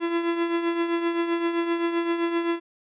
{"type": "tone with tremolo", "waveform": "45% pulse", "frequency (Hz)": 338.3, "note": "E4", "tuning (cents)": 45, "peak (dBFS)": -20, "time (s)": [0, 2.6], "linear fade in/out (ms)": 50, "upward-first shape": "triangle", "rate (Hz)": 7.7, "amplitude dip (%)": 60, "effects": ["resampled to 8000 Hz"]}